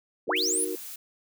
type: chord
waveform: sine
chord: D# minor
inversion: none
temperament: equal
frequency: 311.1 / 370 / 466.2 Hz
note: D#4 / F#4 / A#4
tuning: 0 / 0 / 0 cents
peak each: -35 / -32 / -35 dBFS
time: 0.27-0.76 s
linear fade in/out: 10 ms
type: linear sweep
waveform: sine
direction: up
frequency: 151.8 to 11020 Hz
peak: -24 dBFS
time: 0.28-0.65 s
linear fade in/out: 10 ms
type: noise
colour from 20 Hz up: blue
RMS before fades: -40 dBFS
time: 0.36-0.96 s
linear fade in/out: 5 ms
effects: none